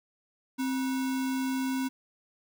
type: tone with sample-and-hold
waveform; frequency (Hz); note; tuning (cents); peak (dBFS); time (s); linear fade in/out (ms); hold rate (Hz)
sine; 262.6; C4; +6; -27; 0.58-1.89; 20; 1225
effects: none